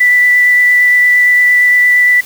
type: tone with vibrato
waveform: sine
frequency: 1975.5 Hz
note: B6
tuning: in tune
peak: -5 dBFS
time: 0-2.21 s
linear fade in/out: 10 ms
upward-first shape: sine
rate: 8.7 Hz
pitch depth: 8 cents each way
effects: white hiss -32 dBFS RMS until 2.25 s